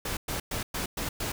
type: noise bursts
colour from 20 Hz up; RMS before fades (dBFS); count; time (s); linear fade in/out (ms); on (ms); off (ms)
pink; -32; 6; 0.05-1.32; 5; 120; 110
effects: none